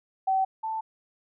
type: tone pair in turn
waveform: sine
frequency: 765 / 883.9 Hz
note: G5 / A5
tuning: -42 / +8 cents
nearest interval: minor third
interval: 250 cents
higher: second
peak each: -21 / -28 dBFS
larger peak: first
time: 0.27-0.45 / 0.63-0.81 s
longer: neither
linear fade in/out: 10 ms
effects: none